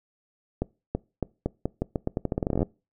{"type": "accelerating click train", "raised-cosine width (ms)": 2, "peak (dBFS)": -12, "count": 22, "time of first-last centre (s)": [0.62, 2.63], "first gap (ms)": 330, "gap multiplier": 0.84, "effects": ["noise-tail reverb RT60 0.3 s tail -24 dB re dry"]}